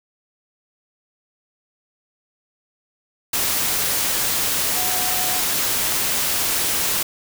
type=tone in noise; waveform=sine; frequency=734 Hz; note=F#5; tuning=14 cents flat; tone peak=-29 dBFS; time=4.76-5.4 s; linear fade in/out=5 ms; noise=white; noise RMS=-21 dBFS; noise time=3.33-7.03 s; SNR=-11 dB; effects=none